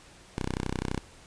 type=tone; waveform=5% pulse; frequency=31.85 Hz; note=C1; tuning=46 cents flat; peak=-19 dBFS; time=0.38-0.99 s; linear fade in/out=0 ms; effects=pink hiss -53 dBFS RMS until 1.26 s + resampled to 22050 Hz